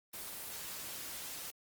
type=noise; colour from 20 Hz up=white; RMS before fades=-44 dBFS; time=0.13-1.51 s; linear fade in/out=10 ms; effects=Opus 24 kbps